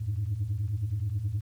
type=tone cluster; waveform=sine; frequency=86.2 / 98.1 / 107.6 Hz; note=F2 / G2 / A2; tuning=-22 / +2 / -38 cents; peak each=-35 / -32 / -28 dBFS; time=0-1.41 s; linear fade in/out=20 ms; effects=tanh soft clip ceiling -23 dBFS + 10-bit